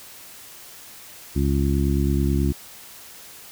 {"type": "harmonic tone", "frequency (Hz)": 69.3, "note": "C#2", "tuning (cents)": 0, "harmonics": [1, 2, 3, 4, 5], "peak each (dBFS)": [-21, -24, -26, -27, -28], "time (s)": [1.35, 2.53], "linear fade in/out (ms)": 20, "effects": ["white hiss -43 dBFS RMS until 3.51 s"]}